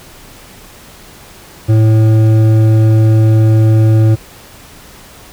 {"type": "tone with hard clipping", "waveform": "triangle", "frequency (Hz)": 110, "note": "A2", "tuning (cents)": 0, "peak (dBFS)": -7, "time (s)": [1.68, 4.16], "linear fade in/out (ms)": 20, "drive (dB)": 13, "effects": ["pink hiss -37 dBFS RMS until 5.32 s"]}